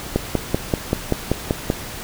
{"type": "click train", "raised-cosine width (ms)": 2, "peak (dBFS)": -3, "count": 9, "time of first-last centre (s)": [0.16, 1.701], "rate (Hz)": 5.19, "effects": ["pink hiss -32 dBFS RMS until 2.03 s"]}